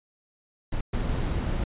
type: noise bursts at uneven times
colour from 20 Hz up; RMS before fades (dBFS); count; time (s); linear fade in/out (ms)
brown; -27; 2; 0.72-0.81 / 0.93-1.64; 5
effects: resampled to 8000 Hz